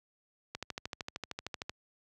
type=click train; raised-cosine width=0.2 ms; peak=-20 dBFS; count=16; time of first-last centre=0.55-1.695 s; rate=13.1 Hz; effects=high-pass 60 Hz 12 dB/octave